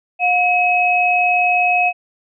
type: tone pair together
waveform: sine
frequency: 717.3 / 2556 Hz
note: F5 / D#7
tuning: +46 / +46 cents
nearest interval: octave + minor seventh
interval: 2200 cents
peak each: -15 dBFS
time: 0.19-1.93 s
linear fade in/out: 50 ms
effects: none